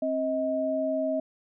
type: tone pair together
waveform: sine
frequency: 266.1 / 633 Hz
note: C4 / D#5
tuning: +29 / +30 cents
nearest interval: octave + minor third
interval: 1501 cents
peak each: -30 / -26 dBFS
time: 0.02-1.2 s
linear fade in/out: 5 ms
effects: none